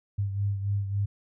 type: beating tone pair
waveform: sine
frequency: 99.8 / 103.4 Hz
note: G2 / G#2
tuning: +32 / -7 cents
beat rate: 3.6 Hz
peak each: -26 / -34 dBFS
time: 0.18-1.06 s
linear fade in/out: 10 ms
effects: none